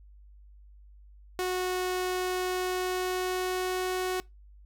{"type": "tone with pitch glide", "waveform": "sawtooth", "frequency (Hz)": [366.6, 369.1], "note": ["F#4", "F#4"], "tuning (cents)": [-16, -4], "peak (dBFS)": -24, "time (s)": [1.39, 4.2], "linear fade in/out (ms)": 0, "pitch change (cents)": 12, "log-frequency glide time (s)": [2.5, 3.98], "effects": ["noise-tail reverb RT60 0.2 s tail -23 dB re dry", "added 50 Hz sine -50 dBFS peak until 4.65 s"]}